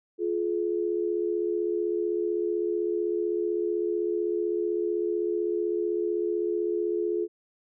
sine tone pair together, 349.2 / 425 Hz, F4 / G#4, 0 / +40 cents, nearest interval minor third, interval 340 cents, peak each -27 / -28 dBFS, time 0.18-7.28 s, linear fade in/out 50 ms, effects none

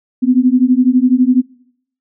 sine beating tone pair, 246.9 / 258.9 Hz, B3 / C4, 0 / -18 cents, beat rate 12 Hz, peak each -11 dBFS, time 0.22-1.42 s, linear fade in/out 20 ms, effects noise-tail reverb RT60 0.7 s tail -24 dB re dry

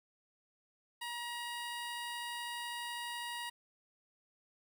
15% pulse tone, 952 Hz, A#5, 36 cents sharp, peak -33 dBFS, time 1.01-3.5 s, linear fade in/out 10 ms, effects 11-bit

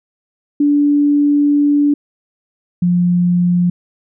sine tone pair in turn, 290 / 176.56 Hz, D4 / F3, -22 / +19 cents, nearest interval major sixth, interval 859 cents, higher first, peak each -9 / -10 dBFS, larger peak first, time 0.6-1.94 / 2.82-3.7 s, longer first, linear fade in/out 5 ms, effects none

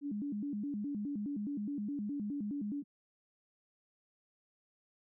sine tone with vibrato, 243.6 Hz, B3, 24 cents flat, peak -35 dBFS, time 0.01-2.84 s, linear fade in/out 50 ms, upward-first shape square, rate 4.8 Hz, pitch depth 280 cents each way, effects none

